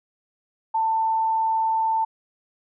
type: tone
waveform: sine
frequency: 891 Hz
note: A5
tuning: 22 cents sharp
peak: -19 dBFS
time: 0.74-2.05 s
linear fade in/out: 10 ms
effects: none